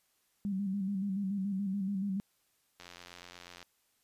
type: tone with vibrato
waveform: sine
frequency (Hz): 196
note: G3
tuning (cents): 0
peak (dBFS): -31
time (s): 0.45-2.2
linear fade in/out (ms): 0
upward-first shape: square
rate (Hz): 7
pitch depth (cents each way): 55
type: click train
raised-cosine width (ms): 0.2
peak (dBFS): -31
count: 74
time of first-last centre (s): 2.8-3.628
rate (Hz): 88.2
effects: white hiss -74 dBFS RMS until 4.03 s + resampled to 32000 Hz